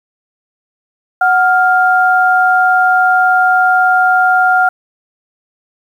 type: tone pair together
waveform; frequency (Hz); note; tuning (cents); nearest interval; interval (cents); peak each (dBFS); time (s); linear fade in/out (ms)
sine; 740 / 1401.8; F#5 / F6; 0 / +6; major seventh; 1106; -10; 1.21-4.69; 5
effects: 7-bit